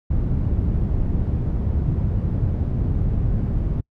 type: low-pass noise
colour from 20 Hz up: white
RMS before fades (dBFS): -21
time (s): 0.1-3.81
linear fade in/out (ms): 10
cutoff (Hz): 110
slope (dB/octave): 12
effects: noise-tail reverb RT60 0.1 s tail -26 dB re dry